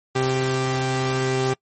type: tone pair together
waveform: sawtooth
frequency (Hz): 131 / 392.3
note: C3 / G4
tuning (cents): +2 / +1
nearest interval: octave + perfect fifth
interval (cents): 1899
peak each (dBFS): -19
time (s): 0.15-1.54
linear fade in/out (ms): 10
effects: noise-tail reverb RT60 0.1 s tail -24 dB re dry + MP3 32 kbps